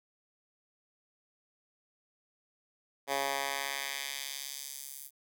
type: tone with high-pass filter sweep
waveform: 10% pulse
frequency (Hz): 138.59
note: C#3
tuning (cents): 0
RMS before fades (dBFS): -37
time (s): 3.07-5.11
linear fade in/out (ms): 50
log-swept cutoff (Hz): 590 to 11000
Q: 0.87
effects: none